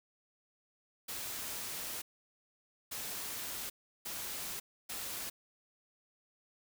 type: noise bursts at uneven times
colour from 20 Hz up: white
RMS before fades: -41 dBFS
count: 4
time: 1.08-2.02 / 2.91-3.7 / 4.05-4.6 / 4.89-5.3 s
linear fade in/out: 10 ms
effects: none